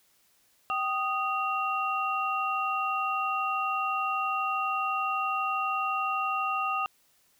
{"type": "tone cluster", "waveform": "sine", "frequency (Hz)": [773, 1240, 2746], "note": ["G5", "D#6", "F7"], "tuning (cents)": [-24, -6, -30], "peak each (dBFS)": [-33, -28, -34], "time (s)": [0.7, 6.86], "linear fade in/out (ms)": 0, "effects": ["white hiss -66 dBFS RMS until 7.39 s"]}